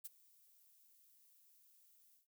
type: noise with ADSR envelope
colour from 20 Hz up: violet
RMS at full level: -45 dBFS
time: 0.04-2.27 s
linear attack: 17 ms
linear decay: 21 ms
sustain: -24 dB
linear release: 130 ms
effects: none